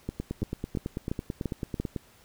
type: two click trains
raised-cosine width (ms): 3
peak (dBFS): -18 / -16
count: 18 / 5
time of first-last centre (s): 0.09-1.962 / 0.43-1.8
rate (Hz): 9.08 / 2.92
effects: pink hiss -58 dBFS RMS until 2.24 s